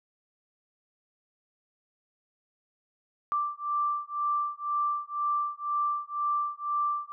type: beating tone pair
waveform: sine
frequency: 1174.7 / 1176.7 Hz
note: D6 / D6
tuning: 0 / +3 cents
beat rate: 2 Hz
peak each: -30 dBFS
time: 3.32-7.12 s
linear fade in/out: 0 ms
effects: none